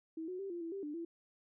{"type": "tone with pitch steps", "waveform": "sine", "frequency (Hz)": [322.8, 366.1, 391.6, 345.7, 331.6, 393.1, 296.4, 335.8], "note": ["E4", "F#4", "G4", "F4", "E4", "G4", "D4", "E4"], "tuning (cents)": [-36, -18, -2, -18, 10, 5, 16, 32], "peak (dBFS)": -39, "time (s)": [0.17, 1.05], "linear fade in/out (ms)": 5, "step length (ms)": 110, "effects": []}